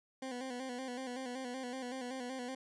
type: tone with vibrato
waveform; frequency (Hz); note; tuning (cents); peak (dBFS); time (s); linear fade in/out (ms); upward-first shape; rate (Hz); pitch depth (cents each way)
20% pulse; 254.1; B3; +49; -35; 0.22-2.55; 5; square; 5.3; 60
effects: resampled to 22050 Hz

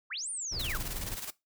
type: linear two-way sweep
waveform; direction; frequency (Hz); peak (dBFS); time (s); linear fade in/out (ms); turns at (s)
sine; up then down; 945 to 9397 to 945; -34; 0.1-0.78; 20; 0.3
type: noise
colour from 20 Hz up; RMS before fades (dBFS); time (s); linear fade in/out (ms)
brown; -38; 0.51-1.16; 20
type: noise with tremolo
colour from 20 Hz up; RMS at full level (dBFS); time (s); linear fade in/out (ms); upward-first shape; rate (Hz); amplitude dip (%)
white; -38; 0.59-1.31; 10; square; 19; 55
effects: noise-tail reverb RT60 0.2 s tail -20 dB re dry

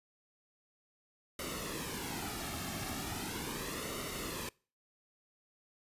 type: noise with flanger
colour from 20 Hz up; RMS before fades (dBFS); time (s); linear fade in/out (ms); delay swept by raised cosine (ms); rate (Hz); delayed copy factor
pink; -40; 1.39-4.49; 2; 1.2 to 2.06; 0.38; -0.65
effects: noise-tail reverb RT60 0.4 s tail -25 dB re dry + resampled to 32000 Hz

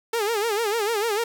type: tone with vibrato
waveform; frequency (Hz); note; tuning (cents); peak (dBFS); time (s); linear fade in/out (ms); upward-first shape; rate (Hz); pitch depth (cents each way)
sawtooth; 434.8; A4; -21; -18; 0.13-1.24; 5; sine; 6.7; 140
effects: 8-bit

